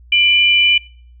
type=tone pair together; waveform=sine; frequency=2377 / 2990 Hz; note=D7 / F#7; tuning=+20 / +17 cents; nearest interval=major third; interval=397 cents; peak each=-12 dBFS; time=0.12-0.78 s; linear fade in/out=5 ms; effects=noise-tail reverb RT60 0.5 s tail -22 dB re dry + added 60 Hz sine -40 dBFS peak until 1.2 s